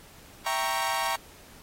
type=chord; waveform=sawtooth; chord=E diminished seventh; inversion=none; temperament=equal; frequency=659.3 / 784 / 932.3 / 1108.7 Hz; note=E5 / G5 / Bb5 / Db6; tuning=0 / 0 / 0 / 0 cents; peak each=-31 / -28 / -26 / -28 dBFS; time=0.46-1.16 s; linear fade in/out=5 ms; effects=pink hiss -52 dBFS RMS until 1.62 s + AAC 48 kbps